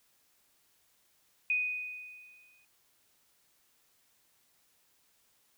sine tone with exponential decay, 2489 Hz, D#7, in tune, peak -25 dBFS, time 1.5-2.65 s, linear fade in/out 2 ms, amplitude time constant 250 ms, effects white hiss -70 dBFS RMS until 5.57 s

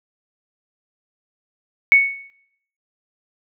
sine tone with exponential decay, 2217 Hz, C#7, in tune, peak -5 dBFS, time 1.92-2.3 s, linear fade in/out 0 ms, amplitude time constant 82 ms, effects noise-tail reverb RT60 0.7 s tail -18 dB re dry

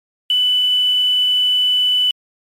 sine tone with quantisation, 2989 Hz, F#7, 17 cents sharp, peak -12 dBFS, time 0.3-2.11 s, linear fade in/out 2 ms, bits 6, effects MP3 64 kbps

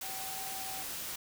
sine tone in noise, 768 Hz, G5, 36 cents flat, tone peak -44 dBFS, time 0.03-0.83 s, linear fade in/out 5 ms, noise white, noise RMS -40 dBFS, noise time 0.01-1.16 s, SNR -7 dB, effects none

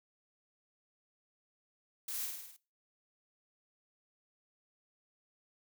blue noise with echo, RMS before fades -40 dBFS, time 2.08-2.26 s, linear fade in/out 5 ms, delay 51 ms, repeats 6, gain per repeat -3 dB, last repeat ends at 2.566 s, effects noise-tail reverb RT60 0.3 s tail -19 dB re dry

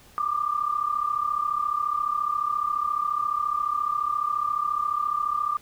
sine tone pair together, 1174.7 / 1209.1 Hz, D6 / D#6, 0 / -50 cents, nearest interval unison, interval 50 cents, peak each -26 dBFS, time 0.18-5.57 s, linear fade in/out 0 ms, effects pink hiss -53 dBFS RMS until 5.61 s

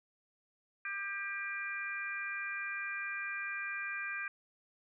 harmonic tone with a mistuned harmonic, 397.8 Hz, G4, 25 cents sharp, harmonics 3 / 4 / 5 / 6, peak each -46 / -39 / -46 / -41 dBFS, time 0.85-4.28 s, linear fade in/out 2 ms, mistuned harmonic 5, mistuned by -33 cents, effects none

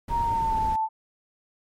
brown noise, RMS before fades -32 dBFS, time 0.08-0.76 s, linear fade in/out 5 ms
sine tone with pitch glide, 933 to 880.6 Hz, A#5 to A5, +1 to +1 cents, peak -22 dBFS, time 0.09-0.89 s, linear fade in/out 50 ms, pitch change -100 cents, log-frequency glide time 0.23-0.6 s
effects MP3 64 kbps

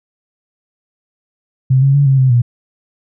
sine tone with pitch steps, 131 / 137.2 / 142.1 / 134.8 / 130.7 / 120.7 Hz, C3 / C#3 / C#3 / C#3 / C3 / B2, +2 / -17 / +43 / -48 / -1 / -39 cents, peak -7 dBFS, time 1.7-2.42 s, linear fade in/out 10 ms, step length 120 ms, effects none

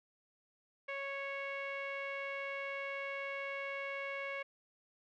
sawtooth tone with low-pass filter, 553 Hz, C#5, 4 cents flat, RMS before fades -41 dBFS, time 0.88-4.43 s, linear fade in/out 10 ms, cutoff 2300 Hz, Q 4.6, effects none

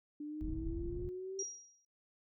sine exponential sweep, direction up, 293.7 to 392 Hz, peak -40 dBFS, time 0.2-1.43 s, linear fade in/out 5 ms
pink low-pass noise, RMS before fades -41 dBFS, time 0.41-1.09 s, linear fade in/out 0 ms, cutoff 110 Hz, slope 12 dB/octave
sine tone with exponential decay, 5710 Hz, F8, 37 cents sharp, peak -35 dBFS, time 1.39-1.85 s, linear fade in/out 2 ms, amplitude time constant 100 ms
effects noise-tail reverb RT60 0.5 s tail -23 dB re dry

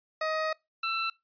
20% pulse tone pair in turn, 629 / 1336.5 Hz, D#5 / E6, +19 / +23 cents, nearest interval octave + minor second, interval 1304 cents, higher second, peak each -23 dBFS, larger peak neither, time 0.21-0.53 / 0.83-1.1 s, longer first, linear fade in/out 5 ms, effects noise-tail reverb RT60 0.2 s tail -23 dB re dry + resampled to 11025 Hz

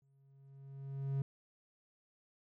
triangle tone with exponential growth, 137 Hz, C#3, 20 cents flat, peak -29 dBFS, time 0.02-1.22 s, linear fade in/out 2 ms, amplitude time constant 260 ms, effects none

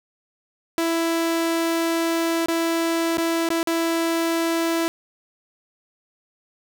sawtooth tone with dropouts, 331.6 Hz, E4, 10 cents sharp, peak -16 dBFS, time 0.78-4.88 s, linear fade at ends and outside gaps 0 ms, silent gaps 2.46-2.484 / 3.172-3.182 / 3.489-3.503 / 3.63-3.673 s, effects none

